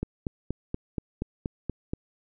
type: click train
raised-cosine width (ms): 3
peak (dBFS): -16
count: 9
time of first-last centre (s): 0.03-1.935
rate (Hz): 4.2
effects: none